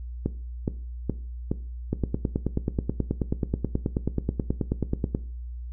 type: two click trains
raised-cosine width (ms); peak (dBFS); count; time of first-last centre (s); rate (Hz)
3; -11 / -11; 31 / 4; 1.93-5.149 / 0.26-1.515; 9.32 / 2.39
effects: noise-tail reverb RT60 0.4 s tail -17 dB re dry + added 60 Hz sine -33 dBFS peak until 5.72 s